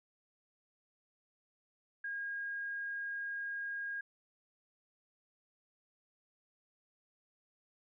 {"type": "tone", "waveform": "sine", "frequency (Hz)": 1628, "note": "G#6", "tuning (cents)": -35, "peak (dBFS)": -37, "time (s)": [2.04, 4.01], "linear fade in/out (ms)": 5, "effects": []}